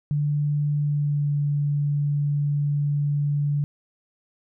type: tone with pitch glide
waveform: sine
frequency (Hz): 146.83 to 144.98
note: D3 to D3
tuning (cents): 0 to -22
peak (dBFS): -20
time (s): 0.11-3.64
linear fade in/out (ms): 0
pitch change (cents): -22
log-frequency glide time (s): 0.78-1.33
effects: none